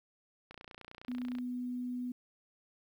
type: click train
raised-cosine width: 0.3 ms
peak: -32 dBFS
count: 27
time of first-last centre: 0.51-1.385 s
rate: 29.7 Hz
type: tone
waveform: sine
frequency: 247.8 Hz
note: B3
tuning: 6 cents sharp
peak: -35 dBFS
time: 1.08-2.12 s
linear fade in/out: 5 ms
effects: 11-bit